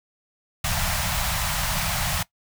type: band-stop noise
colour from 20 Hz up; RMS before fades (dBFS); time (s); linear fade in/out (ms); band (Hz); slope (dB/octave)
pink; -25; 0.64-2.23; 5; 190 to 620; 48
effects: noise-tail reverb RT60 0.1 s tail -19 dB re dry